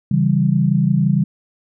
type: chord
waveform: sine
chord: C# diminished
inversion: none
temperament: equal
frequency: 138.59 / 164.81 / 196 Hz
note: C#3 / E3 / G3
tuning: 0 / 0 / 0 cents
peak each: -17 dBFS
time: 0.11-1.24 s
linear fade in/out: 5 ms
effects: none